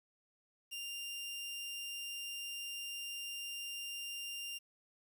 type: tone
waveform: sawtooth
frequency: 2794 Hz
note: F7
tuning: in tune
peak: -38 dBFS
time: 0.71-4.59 s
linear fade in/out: 20 ms
effects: 11-bit